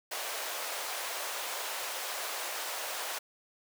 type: high-pass noise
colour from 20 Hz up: pink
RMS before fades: -37 dBFS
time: 0.11-3.19 s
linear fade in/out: 10 ms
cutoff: 540 Hz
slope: 24 dB/octave
effects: none